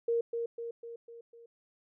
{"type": "tone with echo", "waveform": "sine", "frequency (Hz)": 466.2, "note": "A#4", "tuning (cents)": 0, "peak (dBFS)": -26, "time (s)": [0.08, 0.21], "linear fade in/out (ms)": 5, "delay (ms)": 250, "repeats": 5, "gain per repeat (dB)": -5, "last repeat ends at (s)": 1.46, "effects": []}